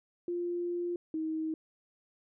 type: tone pair in turn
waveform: sine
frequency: 349.2 / 316.7 Hz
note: F4 / D#4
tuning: 0 / +31 cents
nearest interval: major second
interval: 169 cents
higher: first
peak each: -31 / -31 dBFS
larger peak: neither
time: 0.28-0.96 / 1.14-1.54 s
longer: first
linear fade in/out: 2 ms
effects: none